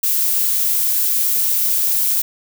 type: noise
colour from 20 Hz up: violet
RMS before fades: -17 dBFS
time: 0.03-2.22 s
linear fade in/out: 5 ms
effects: none